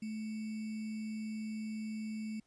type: tone with sample-and-hold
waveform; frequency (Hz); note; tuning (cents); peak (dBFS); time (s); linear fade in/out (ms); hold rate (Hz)
sine; 217; A3; -24; -37; 0.02-2.4; 5; 2450
effects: pink hiss -75 dBFS RMS until 2.46 s + resampled to 22050 Hz